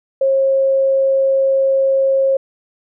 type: tone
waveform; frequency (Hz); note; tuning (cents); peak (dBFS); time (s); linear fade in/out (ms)
sine; 539; C#5; -49; -11; 0.21-2.37; 5
effects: none